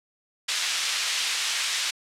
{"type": "band-pass noise", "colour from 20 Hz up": "pink", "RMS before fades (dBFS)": -27, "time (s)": [0.48, 1.91], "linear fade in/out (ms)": 10, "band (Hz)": [2400, 6800], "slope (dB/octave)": 12, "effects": ["low-pass 11000 Hz 12 dB/octave"]}